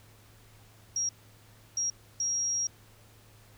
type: tone bursts at uneven times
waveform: sine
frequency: 5640 Hz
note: F8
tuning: 16 cents sharp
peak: -27 dBFS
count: 3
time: 0.96-1.09 / 1.77-1.9 / 2.2-2.67 s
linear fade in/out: 2 ms
effects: added 107 Hz sine -57 dBFS peak until 3.57 s + pink hiss -59 dBFS RMS until 3.57 s